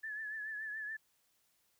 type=tone with vibrato; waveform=sine; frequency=1730 Hz; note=A6; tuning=30 cents flat; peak=-39 dBFS; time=0.03-0.97 s; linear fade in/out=10 ms; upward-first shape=triangle; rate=7 Hz; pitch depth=63 cents each way; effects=white hiss -75 dBFS RMS until 1.79 s